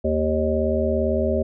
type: harmonic tone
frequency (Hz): 77.78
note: D#2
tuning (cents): 0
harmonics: 1 / 3 / 5 / 7 / 8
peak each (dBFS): -25 / -25 / -25 / -25 / -25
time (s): 0.04-1.43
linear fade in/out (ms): 10
effects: none